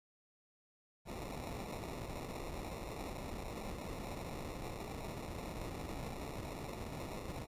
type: noise with sample-and-hold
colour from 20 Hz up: pink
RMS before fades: -44 dBFS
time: 1.05-7.47 s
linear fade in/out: 50 ms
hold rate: 1575 Hz
effects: resampled to 32000 Hz